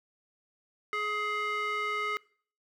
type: tone with band-pass filter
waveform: square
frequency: 420.2 Hz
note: G#4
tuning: 20 cents sharp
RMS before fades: -32 dBFS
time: 0.93-2.17 s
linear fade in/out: 0 ms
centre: 1700 Hz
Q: 5.4
effects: noise-tail reverb RT60 0.5 s tail -23 dB re dry